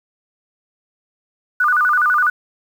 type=tone with vibrato; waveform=sine; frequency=1333 Hz; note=E6; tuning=19 cents sharp; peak=-12 dBFS; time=1.6-2.3 s; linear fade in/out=5 ms; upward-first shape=square; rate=12 Hz; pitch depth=180 cents each way; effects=7-bit